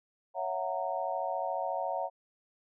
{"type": "chord", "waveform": "sine", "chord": "F# dominant seventh", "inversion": "second", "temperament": "just", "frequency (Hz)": [555, 666, 740, 925], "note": ["C#5", "E5", "F#5", "A#5"], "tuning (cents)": [2, 18, 0, -14], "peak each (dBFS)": [-37, -36, -35, -37], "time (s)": [0.34, 2.1], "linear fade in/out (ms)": 50, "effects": []}